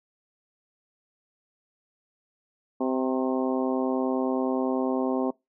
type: harmonic tone with a mistuned harmonic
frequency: 129.9 Hz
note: C3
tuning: 12 cents flat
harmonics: 2 / 3 / 4 / 5 / 6 / 7 / 8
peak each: -26 / -30 / -32 / -34 / -36 / -37 / -38 dBFS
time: 2.8-5.31 s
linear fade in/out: 10 ms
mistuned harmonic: 8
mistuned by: +48 cents
effects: noise-tail reverb RT60 0.2 s tail -23 dB re dry

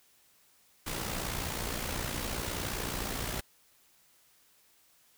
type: noise with amplitude modulation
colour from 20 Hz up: pink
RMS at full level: -33 dBFS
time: 0.86-3.41 s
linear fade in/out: 10 ms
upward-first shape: sine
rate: 59.3 Hz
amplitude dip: 55%
effects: white hiss -65 dBFS RMS until 5.17 s

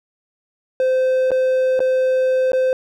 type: tone with dropouts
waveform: triangle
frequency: 517 Hz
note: C5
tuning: 21 cents flat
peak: -12 dBFS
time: 0.8-2.73 s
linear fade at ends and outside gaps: 1 ms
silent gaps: 1.307-1.316 / 1.793-1.803 / 2.519-2.532 s
effects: none

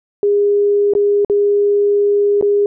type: tone with dropouts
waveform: sine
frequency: 408 Hz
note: G#4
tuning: 31 cents flat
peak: -10 dBFS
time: 0.23-2.66 s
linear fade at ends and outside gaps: 1 ms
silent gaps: 0.936-0.951 / 1.248-1.298 / 2.412-2.425 s
effects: none

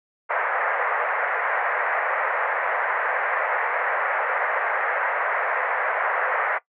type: band-pass noise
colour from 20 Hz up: white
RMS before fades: -24 dBFS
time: 0.29-6.59 s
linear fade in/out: 20 ms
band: 490 to 2000 Hz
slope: 48 dB/octave
effects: noise-tail reverb RT60 0.1 s tail -19 dB re dry

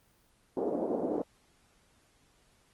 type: band-pass noise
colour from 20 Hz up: pink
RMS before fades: -32 dBFS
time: 0.57-1.22 s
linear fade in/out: 2 ms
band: 270 to 620 Hz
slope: 24 dB/octave
effects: pink hiss -67 dBFS RMS until 2.73 s + Opus 24 kbps

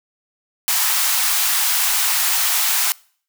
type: high-pass noise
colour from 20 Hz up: white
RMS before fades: -18 dBFS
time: 0.68-2.92 s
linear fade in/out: 0 ms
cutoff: 730 Hz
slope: 48 dB/octave
effects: noise-tail reverb RT60 0.5 s tail -24 dB re dry

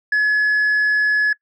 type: tone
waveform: sine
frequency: 1700 Hz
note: G#6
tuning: 40 cents sharp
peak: -11 dBFS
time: 0.12-1.33 s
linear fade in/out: 5 ms
effects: noise-tail reverb RT60 0.1 s tail -25 dB re dry + tanh soft clip ceiling -13 dBFS

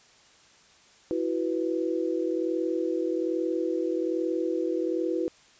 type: chord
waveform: sine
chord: E suspended second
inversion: none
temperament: just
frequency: 329.6 / 370.8 / 494.4 Hz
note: E4 / F#4 / B4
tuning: 0 / +4 / +2 cents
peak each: -28 / -30 / -31 dBFS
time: 1.11-5.28 s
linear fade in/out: 0 ms
effects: white hiss -57 dBFS RMS until 5.59 s + resampled to 16000 Hz

